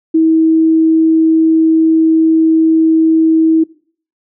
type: tone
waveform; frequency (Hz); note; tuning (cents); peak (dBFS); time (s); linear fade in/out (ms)
sine; 321.6; E4; -43; -6; 0.14-3.64; 10
effects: noise-tail reverb RT60 0.5 s tail -22 dB re dry